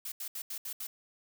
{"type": "noise bursts at uneven times", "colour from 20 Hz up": "blue", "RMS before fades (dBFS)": -39, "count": 6, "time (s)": [[0.05, 0.12], [0.2, 0.28], [0.35, 0.42], [0.5, 0.58], [0.65, 0.73], [0.8, 0.87]], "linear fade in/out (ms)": 5, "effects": []}